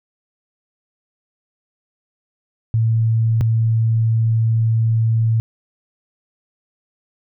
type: tone pair in turn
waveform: sine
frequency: 112.9 / 112.9 Hz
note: A2 / A2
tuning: +45 / +45 cents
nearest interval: unison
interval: 0 cents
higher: neither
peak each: -13 dBFS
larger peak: neither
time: 2.74-3.41 / 3.41-5.4 s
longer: second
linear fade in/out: 0 ms
effects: none